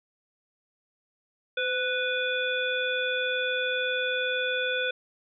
harmonic tone with a mistuned harmonic, 493.9 Hz, B4, in tune, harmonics 1 / 3 / 5 / 7, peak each -30 / -29 / -33 / -33 dBFS, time 1.57-4.91 s, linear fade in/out 5 ms, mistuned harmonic 1, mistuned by +51 cents, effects none

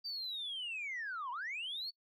sine linear two-way sweep, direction down then up, 4699 to 932.3 to 4518 Hz, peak -37 dBFS, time 0.04-1.91 s, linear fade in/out 20 ms, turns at 1.31 s, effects noise-tail reverb RT60 0.1 s tail -25 dB re dry + tanh soft clip ceiling -35 dBFS

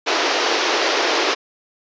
pink band-pass noise, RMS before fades -19 dBFS, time 0.06-1.35 s, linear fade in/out 20 ms, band 320 to 5900 Hz, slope 48 dB/octave, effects resampled to 16000 Hz

